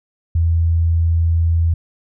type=tone; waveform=sine; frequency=83.1 Hz; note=E2; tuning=15 cents sharp; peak=-12 dBFS; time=0.35-1.74 s; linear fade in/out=5 ms; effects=none